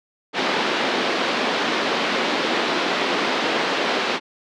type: band-pass noise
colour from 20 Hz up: pink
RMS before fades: -22 dBFS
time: 0.33-4.2 s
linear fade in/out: 50 ms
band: 250 to 4300 Hz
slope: 24 dB/octave
effects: none